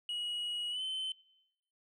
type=tone with pitch glide; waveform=sine; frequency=2906 to 3066 Hz; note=F#7 to G7; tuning=-32 to -39 cents; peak=-32 dBFS; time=0.09-1.12 s; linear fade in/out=2 ms; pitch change=+93 cents; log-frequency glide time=0.7-0.82 s; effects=noise-tail reverb RT60 0.9 s tail -26 dB re dry + tanh soft clip ceiling -34 dBFS